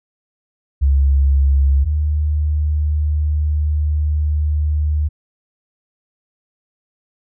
sine tone pair in turn, 68.9 / 75.34 Hz, C#2 / D2, -10 / +45 cents, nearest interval major second, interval 155 cents, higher second, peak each -10 / -14 dBFS, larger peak first, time 0.81-1.85 / 1.85-5.09 s, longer second, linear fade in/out 20 ms, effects none

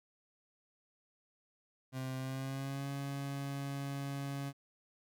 30% pulse tone with pitch glide, 130.81 to 139.39 Hz, C3 to C#3, 0 to +10 cents, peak -35 dBFS, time 1.92-4.53 s, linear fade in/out 50 ms, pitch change +110 cents, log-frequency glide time 2.18-2.88 s, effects none

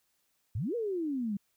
sine exponential two-way sweep, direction up then down, 86.9 to 491.8 to 193.5 Hz, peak -30 dBFS, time 0.55-1.37 s, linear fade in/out 5 ms, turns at 0.75 s, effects white hiss -75 dBFS RMS until 1.56 s

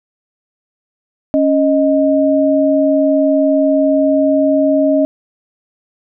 sine tone pair together, 277.2 / 622.3 Hz, C#4 / D#5, 0 / 0 cents, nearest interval octave + major second, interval 1400 cents, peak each -12 dBFS, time 1.34-5.05 s, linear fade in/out 0 ms, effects none

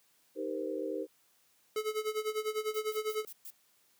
sine chord, C minor seventh, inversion first, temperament equal with one note detuned, 311.1 / 392 / 466.2 / 515.2 Hz, Eb4 / G4 / Bb4 / C5, 0 / 0 / 0 / -27 cents, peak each -39 dBFS, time 0.35-1.07 s, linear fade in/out 50 ms
square tone with tremolo, 430.6 Hz, A4, 37 cents flat, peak -30 dBFS, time 1.76-3.25 s, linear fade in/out 2 ms, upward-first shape sine, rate 10 Hz, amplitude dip 85%
violet noise bursts, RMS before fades -46 dBFS, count 5, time 2.74-3.505 s, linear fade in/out 5 ms, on 57 ms, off 120 ms
effects white hiss -69 dBFS RMS until 3.99 s + high-pass 100 Hz 12 dB/octave

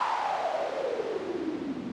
white noise with band-pass filter sweep, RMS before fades -31 dBFS, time 0-1.92 s, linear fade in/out 5 ms, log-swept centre 980 to 230 Hz, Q 7.1, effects low-pass 5000 Hz 12 dB/octave

